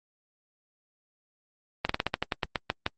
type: slowing click train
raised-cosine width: 0.3 ms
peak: -9 dBFS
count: 12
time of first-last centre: 1.85-2.864 s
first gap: 44 ms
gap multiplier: 1.14
effects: Opus 24 kbps